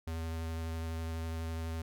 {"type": "tone with vibrato", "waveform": "square", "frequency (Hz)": 81.6, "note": "E2", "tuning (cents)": -17, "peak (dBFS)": -36, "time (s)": [0.07, 1.82], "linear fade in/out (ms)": 5, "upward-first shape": "triangle", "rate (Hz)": 12, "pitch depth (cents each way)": 14, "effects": []}